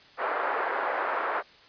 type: band-pass noise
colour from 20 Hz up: white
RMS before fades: -29 dBFS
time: 0.17-1.43 s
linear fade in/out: 50 ms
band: 440 to 1500 Hz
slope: 24 dB/octave
effects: white hiss -54 dBFS RMS until 1.68 s + resampled to 11025 Hz